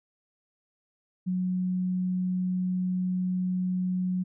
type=tone; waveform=sine; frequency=183.1 Hz; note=F#3; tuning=18 cents flat; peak=-25 dBFS; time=1.26-4.24 s; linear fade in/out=20 ms; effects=none